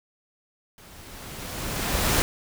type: noise with level ramp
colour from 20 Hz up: pink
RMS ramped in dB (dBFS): -49 to -20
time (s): 0.78-2.22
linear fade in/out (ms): 0
effects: none